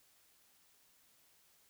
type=silence; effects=white hiss -69 dBFS RMS until 1.69 s